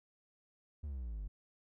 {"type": "exponential sweep", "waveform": "triangle", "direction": "down", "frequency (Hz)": [77, 46.33], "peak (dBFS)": -37, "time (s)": [0.83, 1.28], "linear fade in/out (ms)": 10, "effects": []}